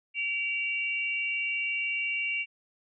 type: tone pair together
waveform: sine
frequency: 2300 / 2766 Hz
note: D7 / F7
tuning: -37 / -17 cents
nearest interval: minor third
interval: 320 cents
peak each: -31 / -30 dBFS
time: 0.14-2.46 s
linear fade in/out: 50 ms
effects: none